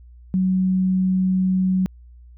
sine tone, 186.6 Hz, F#3, 15 cents sharp, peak -16 dBFS, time 0.34-1.86 s, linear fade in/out 0 ms, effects added 60 Hz sine -42 dBFS peak until 2.37 s

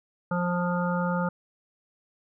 harmonic tone, 176.6 Hz, F3, 20 cents sharp, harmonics 1 / 3 / 5 / 7 / 8, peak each -26 / -31 / -33 / -34 / -35 dBFS, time 0.31-1.29 s, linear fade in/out 5 ms, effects none

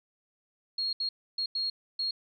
sine tone bursts at uneven times, 4278 Hz, C8, 38 cents sharp, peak -28 dBFS, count 5, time 0.78-0.93 / 1-1.09 / 1.38-1.46 / 1.55-1.7 / 1.99-2.11 s, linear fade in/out 5 ms, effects none

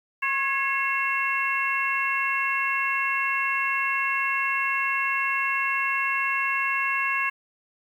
harmonic tone with a mistuned harmonic, 542 Hz, C#5, 39 cents flat, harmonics 2 / 3 / 4 / 5, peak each -28 / -28 / -28 / -28 dBFS, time 0.22-7.3 s, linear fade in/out 10 ms, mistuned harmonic 3, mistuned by +42 cents, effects 9-bit

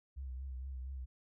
sine tone with vibrato, 65.3 Hz, C2, 3 cents flat, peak -40 dBFS, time 0.16-1.06 s, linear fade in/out 20 ms, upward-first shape triangle, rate 4.3 Hz, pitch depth 75 cents each way, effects none

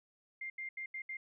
sine tone bursts at uneven times, 2105 Hz, C7, 10 cents sharp, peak -39 dBFS, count 5, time 0.41-0.5 / 0.58-0.69 / 0.77-0.86 / 0.94-1.02 / 1.09-1.17 s, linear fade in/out 5 ms, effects none

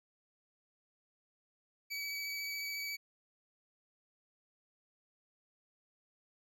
25% pulse tone with vibrato, 2282 Hz, C#7, 50 cents sharp, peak -34 dBFS, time 1.9-2.97 s, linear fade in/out 20 ms, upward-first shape sine, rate 14 Hz, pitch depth 13 cents each way, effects none

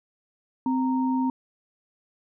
sine tone pair together, 258.7 / 927.8 Hz, C4 / A#5, -19 / -8 cents, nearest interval octave + minor seventh, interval 2211 cents, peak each -22 / -29 dBFS, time 0.66-1.3 s, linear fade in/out 2 ms, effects none

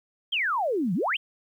sine exponential two-way sweep, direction down then up, 3318 to 162.1 to 3318 Hz, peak -23 dBFS, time 0.32-1.17 s, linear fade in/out 10 ms, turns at 0.94 s, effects 10-bit

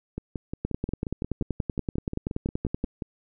two click trains, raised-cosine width 3 ms, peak -14 / -18 dBFS, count 24 / 17, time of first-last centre 0.65-2.84 / 0.18-3.022 s, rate 10.5 / 5.63 Hz, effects none

